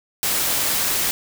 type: noise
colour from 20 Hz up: white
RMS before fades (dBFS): -21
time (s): 0.23-1.11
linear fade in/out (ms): 0
effects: none